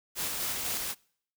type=noise with tremolo; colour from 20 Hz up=white; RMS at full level=-32 dBFS; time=0.15-0.95 s; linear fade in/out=50 ms; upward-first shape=square; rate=4 Hz; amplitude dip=25%; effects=noise-tail reverb RT60 0.6 s tail -25 dB re dry